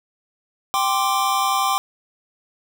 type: chord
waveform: square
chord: G suspended fourth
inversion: none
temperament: just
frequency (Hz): 784 / 1045.3 / 1176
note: G5 / C6 / D6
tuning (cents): 0 / -2 / +2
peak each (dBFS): -23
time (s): 0.74-1.78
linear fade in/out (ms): 0
effects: none